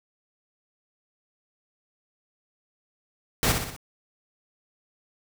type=noise with echo; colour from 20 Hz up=pink; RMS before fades=-22 dBFS; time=3.43-3.52 s; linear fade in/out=0 ms; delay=61 ms; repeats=4; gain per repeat=-5 dB; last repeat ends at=3.764 s; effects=none